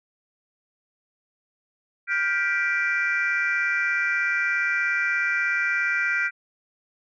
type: chord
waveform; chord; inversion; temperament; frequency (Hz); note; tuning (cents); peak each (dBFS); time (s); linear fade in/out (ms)
sine; G dominant seventh; third; just; 1411.2 / 1568 / 1960 / 2352; F6 / G6 / B6 / D7; +18 / 0 / -14 / +2; -26; 2.07-6.31; 50
effects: tanh soft clip ceiling -13 dBFS